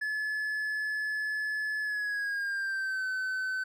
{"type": "tone with pitch glide", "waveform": "triangle", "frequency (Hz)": [1718, 1521.7], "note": ["A6", "F#6"], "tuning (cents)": [-42, 48], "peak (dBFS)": -28, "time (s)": [0.01, 3.64], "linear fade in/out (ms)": 10, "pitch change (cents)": -210, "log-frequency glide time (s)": [1.81, 3.06], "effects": []}